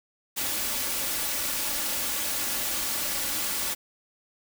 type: noise with comb filter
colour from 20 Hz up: white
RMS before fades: -29 dBFS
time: 0.36-3.75 s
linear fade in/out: 20 ms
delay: 3.5 ms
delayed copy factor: +0.5
effects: none